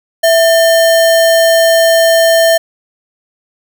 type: tone with sample-and-hold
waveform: sine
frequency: 660 Hz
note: E5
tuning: 2 cents sharp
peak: -5 dBFS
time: 0.23-2.58 s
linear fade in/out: 10 ms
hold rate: 2450 Hz
effects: none